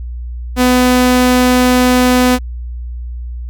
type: tone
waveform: sawtooth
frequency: 250.6 Hz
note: B3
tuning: 25 cents sharp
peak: -4 dBFS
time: 0.56-2.39 s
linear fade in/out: 50 ms
effects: added 60 Hz sine -21 dBFS peak until 3.49 s